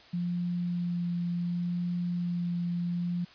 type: tone with vibrato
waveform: sine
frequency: 174.61 Hz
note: F3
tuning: in tune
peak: -28 dBFS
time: 0.13-3.25 s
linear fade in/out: 10 ms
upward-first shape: sine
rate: 0.69 Hz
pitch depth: 10 cents each way
effects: white hiss -54 dBFS RMS until 3.34 s + resampled to 11025 Hz